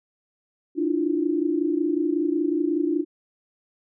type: tone cluster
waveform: sine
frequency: 296.2 / 327.3 / 352.6 Hz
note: D4 / E4 / F4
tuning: +15 / -12 / +17 cents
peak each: -24 / -25 / -26 dBFS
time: 0.75-3.05 s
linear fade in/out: 50 ms
effects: none